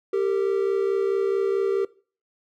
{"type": "tone pair together", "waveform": "triangle", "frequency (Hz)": [392.9, 457.5], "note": ["G4", "A#4"], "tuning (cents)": [4, -32], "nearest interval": "minor third", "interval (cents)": 264, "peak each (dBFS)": [-20, -23], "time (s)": [0.13, 1.85], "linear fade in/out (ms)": 5, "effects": ["noise-tail reverb RT60 0.4 s tail -20 dB re dry"]}